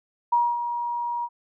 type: tone with ADSR envelope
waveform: sine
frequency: 953 Hz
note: A#5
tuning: 38 cents sharp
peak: -16 dBFS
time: 0.32-1.29 s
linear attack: 9 ms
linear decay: 240 ms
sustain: -9 dB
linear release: 51 ms
effects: none